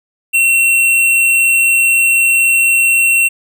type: tone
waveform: square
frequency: 2721 Hz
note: F7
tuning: 46 cents flat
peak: -9 dBFS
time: 0.33-3.29 s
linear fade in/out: 20 ms
effects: none